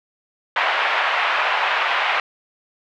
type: band-pass noise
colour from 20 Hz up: pink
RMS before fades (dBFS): -20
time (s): 0.56-2.2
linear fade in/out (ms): 2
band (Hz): 730 to 2900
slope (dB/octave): 24
effects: none